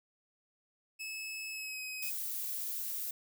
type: tone with pitch glide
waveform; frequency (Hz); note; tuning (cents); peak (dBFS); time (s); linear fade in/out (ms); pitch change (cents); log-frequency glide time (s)
sawtooth; 2595 to 2530; E7 to D#7; -28 to +28; -36; 0.99-2.11; 20; -44; 1.51-1.81
type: noise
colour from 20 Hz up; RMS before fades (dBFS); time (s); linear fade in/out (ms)
violet; -38; 2.02-3.11; 5
effects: none